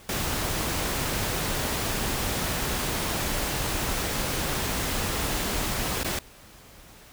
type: noise with dropouts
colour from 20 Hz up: pink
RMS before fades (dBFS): -28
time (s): 0.09-6.19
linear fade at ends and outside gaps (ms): 2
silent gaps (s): 6.033-6.045
effects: pink hiss -50 dBFS RMS until 7.12 s